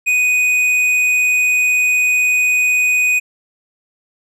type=tone with tanh clipping; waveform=sine; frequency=2489 Hz; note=D#7; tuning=in tune; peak=-13 dBFS; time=0.06-3.2 s; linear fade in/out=20 ms; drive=9 dB; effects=none